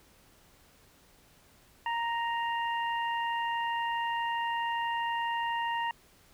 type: harmonic tone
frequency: 932.3 Hz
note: A#5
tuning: in tune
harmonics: 1 / 2 / 3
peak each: -30 / -36 / -40 dBFS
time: 1.86-5.91 s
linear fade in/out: 2 ms
effects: pink hiss -61 dBFS RMS until 6.33 s